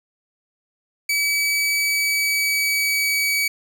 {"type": "tone with pitch glide", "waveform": "sawtooth", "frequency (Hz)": [2287, 2273], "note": ["D7", "C#7"], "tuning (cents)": [-47, 43], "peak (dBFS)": -15, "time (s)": [1.09, 3.48], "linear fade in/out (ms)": 5, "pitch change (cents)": -10, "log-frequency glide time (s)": [1.77, 3.34], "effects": []}